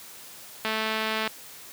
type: click train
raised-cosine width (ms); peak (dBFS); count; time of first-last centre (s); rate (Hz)
0.3; -12; 138; 0.65-1.276; 219
effects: white hiss -45 dBFS RMS until 1.72 s + high-pass 100 Hz 12 dB/octave